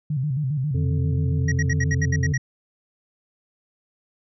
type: tone with vibrato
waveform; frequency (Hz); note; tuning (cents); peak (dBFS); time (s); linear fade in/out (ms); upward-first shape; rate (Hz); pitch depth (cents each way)
sine; 140; C#3; +18; -21; 0.1-2.38; 5; square; 7.4; 130
type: harmonic tone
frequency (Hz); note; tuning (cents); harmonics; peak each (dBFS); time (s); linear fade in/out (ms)
87.6; F2; +6; 1 / 3 / 5; -23 / -33 / -37; 0.74-2.33; 10
type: tone bursts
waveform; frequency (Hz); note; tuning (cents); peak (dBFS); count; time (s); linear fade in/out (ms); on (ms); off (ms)
square; 1900; A#6; +33; -24; 9; 1.48-2.375; 5; 39; 68
effects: resampled to 16000 Hz